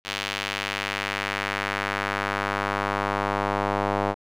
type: tone with band-pass filter sweep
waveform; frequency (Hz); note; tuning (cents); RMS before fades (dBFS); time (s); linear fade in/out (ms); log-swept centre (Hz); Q
square; 50; G1; +35; -27; 0.04-4.15; 50; 3200 to 780; 1.2
effects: none